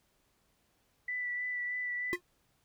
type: tone with vibrato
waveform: sine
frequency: 1975.5 Hz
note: B6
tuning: in tune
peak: -33 dBFS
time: 1.08-2.16 s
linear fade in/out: 5 ms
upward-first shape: sine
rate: 3.2 Hz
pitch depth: 16 cents each way
type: tone with exponential decay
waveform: square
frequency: 355.5 Hz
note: F4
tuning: 31 cents sharp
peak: -28 dBFS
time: 2.13-2.21 s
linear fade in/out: 0 ms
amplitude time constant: 16 ms
effects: pink hiss -73 dBFS RMS until 2.64 s